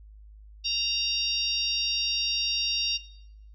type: harmonic tone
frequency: 930 Hz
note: A#5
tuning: 4 cents flat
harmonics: 3 / 4 / 5 / 6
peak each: -31 / -31 / -31 / -31 dBFS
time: 0.64-2.98 s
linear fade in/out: 20 ms
effects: noise-tail reverb RT60 0.8 s tail -17 dB re dry + added 52 Hz sine -46 dBFS peak until 3.54 s